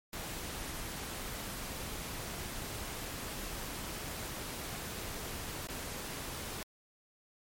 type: noise with dropouts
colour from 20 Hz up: pink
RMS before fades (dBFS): -41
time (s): 0.13-6.63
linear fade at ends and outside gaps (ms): 2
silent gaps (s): 5.672-5.685
effects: MP3 64 kbps